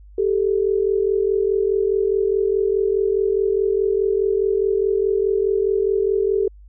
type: tone pair together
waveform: sine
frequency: 392 / 436.8 Hz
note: G4 / A4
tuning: 0 / -13 cents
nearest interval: major second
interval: 187 cents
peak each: -18 / -20 dBFS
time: 0.18-6.48 s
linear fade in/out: 5 ms
effects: added 50 Hz sine -41 dBFS peak until 6.68 s